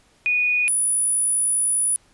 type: tone pair in turn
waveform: sine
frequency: 2467 / 9845 Hz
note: D#7 / D#9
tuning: -15 / -19 cents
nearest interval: 2 octaves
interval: 2396 cents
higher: second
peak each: -17 dBFS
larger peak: neither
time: 0.26-0.68 / 0.68-1.96 s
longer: second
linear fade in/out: 0 ms
effects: pink hiss -58 dBFS RMS until 2.13 s + resampled to 24000 Hz